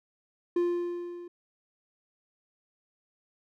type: tone with level ramp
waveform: triangle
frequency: 349.2 Hz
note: F4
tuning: in tune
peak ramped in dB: -20 to -39 dBFS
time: 0.56-1.28 s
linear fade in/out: 5 ms
effects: none